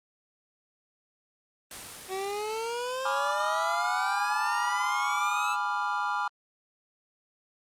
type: noise with exponential decay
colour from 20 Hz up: white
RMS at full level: -38 dBFS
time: 1.71-6.08 s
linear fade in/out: 2 ms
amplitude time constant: 950 ms
type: exponential sweep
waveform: 25% pulse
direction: up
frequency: 372.7 to 1335 Hz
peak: -27 dBFS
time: 2.08-5.57 s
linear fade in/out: 50 ms
type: chord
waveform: triangle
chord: G# diminished seventh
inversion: none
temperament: equal with one note detuned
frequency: 830.6 / 987.8 / 1188.3 / 1396.9 Hz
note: G#5 / B5 / D6 / F6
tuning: 0 / 0 / +20 / 0 cents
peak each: -31 dBFS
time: 3.05-6.28 s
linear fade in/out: 5 ms
effects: low-pass 10000 Hz 12 dB/octave + Opus 32 kbps